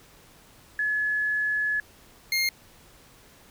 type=tone pair in turn; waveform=sine / 25% pulse; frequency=1705 / 2128 Hz; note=G#6 / C7; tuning=+45 / +29 cents; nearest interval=major third; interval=384 cents; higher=second; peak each=-23 / -19 dBFS; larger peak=second; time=0.79-1.8 / 2.32-2.49 s; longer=first; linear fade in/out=2 ms; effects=pink hiss -54 dBFS RMS until 3.5 s